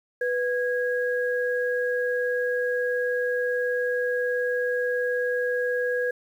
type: tone pair together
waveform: sine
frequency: 493.9 / 1646.9 Hz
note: B4 / G#6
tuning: 0 / -15 cents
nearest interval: octave + major sixth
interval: 2085 cents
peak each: -24 / -28 dBFS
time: 0.21-6.11 s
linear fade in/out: 5 ms
effects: 9-bit